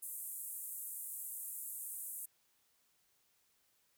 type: band-pass noise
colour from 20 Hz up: white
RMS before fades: -45 dBFS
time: 0.02-2.26 s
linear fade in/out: 10 ms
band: 8100 to 15000 Hz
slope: 48 dB/octave
effects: white hiss -75 dBFS RMS until 3.97 s